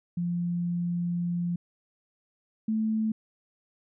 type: tone pair in turn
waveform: sine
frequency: 173.8 / 219 Hz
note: F3 / A3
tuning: -8 / -8 cents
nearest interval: major third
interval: 400 cents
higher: second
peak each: -26 / -24 dBFS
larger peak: second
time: 0.17-1.56 / 2.68-3.12 s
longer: first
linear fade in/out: 5 ms
effects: none